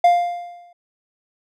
triangle tone with exponential decay, 700 Hz, F5, 4 cents sharp, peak -6 dBFS, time 0.04-0.73 s, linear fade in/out 5 ms, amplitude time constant 150 ms, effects none

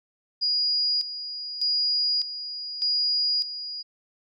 sine tone with tremolo, 4881 Hz, D#8, 34 cents flat, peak -21 dBFS, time 0.41-3.83 s, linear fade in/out 20 ms, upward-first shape square, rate 0.83 Hz, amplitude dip 70%, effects none

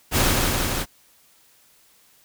pink noise with echo, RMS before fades -19 dBFS, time 0.11-0.35 s, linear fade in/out 50 ms, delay 170 ms, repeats 3, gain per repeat -2 dB, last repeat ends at 0.86 s, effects white hiss -57 dBFS RMS until 2.24 s

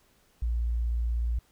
sine tone, 58.27 Hz, A#1, in tune, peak -25 dBFS, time 0.42-1.39 s, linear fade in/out 5 ms, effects pink hiss -65 dBFS RMS until 1.51 s

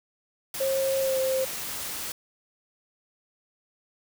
white noise, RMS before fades -34 dBFS, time 0.54-2.12 s, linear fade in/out 2 ms
sine tone with pitch glide, 537 to 525.9 Hz, C5 to C5, +45 to +9 cents, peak -23 dBFS, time 0.6-1.45 s, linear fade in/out 10 ms, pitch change -36 cents, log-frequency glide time 1.01-1.18 s
effects none

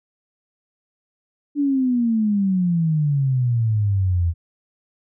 sine exponential sweep, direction down, 293.7 to 82.41 Hz, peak -16 dBFS, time 1.55-4.34 s, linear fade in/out 50 ms, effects none

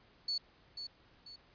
sine tone with echo, 4435 Hz, C#8, in tune, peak -32 dBFS, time 0.28-0.38 s, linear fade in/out 5 ms, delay 490 ms, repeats 2, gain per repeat -8 dB, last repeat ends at 1.36 s, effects pink hiss -65 dBFS RMS until 1.54 s + resampled to 11025 Hz

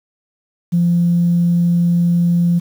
sine tone, 172.6 Hz, F3, 20 cents flat, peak -10 dBFS, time 0.72-2.6 s, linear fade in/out 20 ms, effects tanh soft clip ceiling -6 dBFS + 7-bit

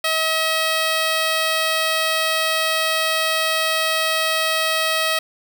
5% pulse tone with notch filter, 640 Hz, D#5, 49 cents sharp, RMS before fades -20 dBFS, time 0.04-5.19 s, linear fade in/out 5 ms, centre 6700 Hz, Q 0.96, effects none

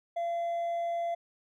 sine tone with hard clipping, 683 Hz, F5, 39 cents flat, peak -30 dBFS, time 0.16-1.15 s, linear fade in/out 10 ms, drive 2 dB, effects none

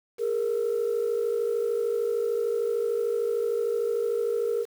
sine tone pair together, 412.9 / 466.2 Hz, G#4 / A#4, -10 / 0 cents, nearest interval major second, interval 210 cents, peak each -27 / -24 dBFS, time 0.18-4.66 s, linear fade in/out 50 ms, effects tanh soft clip ceiling -19 dBFS + 8-bit

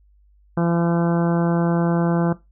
harmonic tone, 170 Hz, F3, 46 cents flat, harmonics 1 / 2 / 3 / 4 / 5 / 6 / 7 / 8 / 9, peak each -18 / -24 / -28 / -30 / -32 / -34 / -35 / -36 / -37 dBFS, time 0.57-2.33 s, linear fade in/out 5 ms, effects noise-tail reverb RT60 0.2 s tail -17 dB re dry + added 50 Hz sine -52 dBFS peak until 2.51 s

